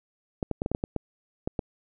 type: clicks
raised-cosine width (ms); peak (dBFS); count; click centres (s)
2; -14; 10; 0.428 / 0.513 / 0.619 / 0.661 / 0.716 / 0.749 / 0.839 / 0.963 / 1.475 / 1.592
effects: none